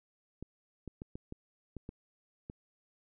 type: clicks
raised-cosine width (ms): 3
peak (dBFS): -29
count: 8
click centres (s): 0.426 / 0.877 / 1.019 / 1.155 / 1.324 / 1.767 / 1.891 / 2.499
effects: none